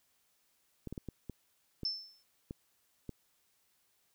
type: clicks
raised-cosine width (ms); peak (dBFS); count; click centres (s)
3; -28; 8; 0.873 / 0.926 / 0.978 / 1.087 / 1.297 / 1.833 / 2.509 / 3.093
type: tone with exponential decay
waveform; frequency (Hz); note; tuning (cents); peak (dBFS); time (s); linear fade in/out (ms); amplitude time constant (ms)
sine; 5300; E8; +9; -29; 1.85-2.23; 1; 81
effects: white hiss -74 dBFS RMS until 4.14 s